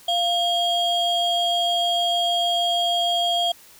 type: ring-modulated tone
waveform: triangle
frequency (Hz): 1975.5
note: B6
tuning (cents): 0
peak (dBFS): -14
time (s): 0.08-3.52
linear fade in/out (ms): 5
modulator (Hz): 1280
effects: white hiss -49 dBFS RMS until 3.79 s